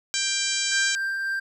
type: harmonic tone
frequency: 788 Hz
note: G5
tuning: 9 cents sharp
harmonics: 2 / 3 / 4 / 5 / 6 / 7 / 8 / 9 / 10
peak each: -32 / -32 / -32 / -32 / -32 / -32 / -32 / -32 / -32 dBFS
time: 0.14-0.95 s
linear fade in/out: 0 ms
type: tone with tremolo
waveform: triangle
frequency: 1579 Hz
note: G6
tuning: 12 cents sharp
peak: -22 dBFS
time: 0.71-1.4 s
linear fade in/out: 10 ms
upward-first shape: triangle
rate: 3.7 Hz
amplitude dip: 25%
effects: none